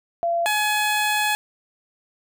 sine / 15% pulse tone pair in turn, 682 / 845 Hz, F5 / G#5, -41 / +30 cents, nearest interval major third, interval 371 cents, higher second, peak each -19 / -13 dBFS, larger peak second, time 0.23-0.46 / 0.46-1.35 s, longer second, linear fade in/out 0 ms, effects none

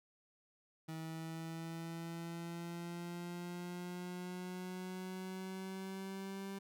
30% pulse exponential sweep, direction up, 160 to 196 Hz, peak -40 dBFS, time 0.88-6.59 s, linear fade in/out 10 ms, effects none

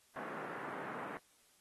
white band-pass noise, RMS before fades -45 dBFS, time 0.16-1.17 s, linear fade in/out 0 ms, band 160 to 1600 Hz, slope 24 dB/octave, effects white hiss -69 dBFS RMS until 1.6 s + AAC 32 kbps

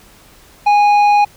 triangle tone with tanh clipping, 825 Hz, G#5, 12 cents flat, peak -9 dBFS, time 0.66-1.25 s, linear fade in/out 10 ms, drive 12 dB, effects pink hiss -45 dBFS RMS until 1.36 s

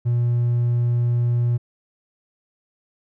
triangle tone, 120 Hz, B2, 49 cents flat, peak -14 dBFS, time 0.05-1.58 s, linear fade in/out 20 ms, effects tanh soft clip ceiling -11 dBFS

